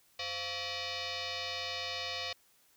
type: tone with frequency modulation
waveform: sine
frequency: 698.5 Hz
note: F5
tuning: in tune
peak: -35 dBFS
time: 0.19-2.33 s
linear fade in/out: 5 ms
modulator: 609 Hz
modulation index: 7.3
effects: white hiss -67 dBFS RMS until 2.76 s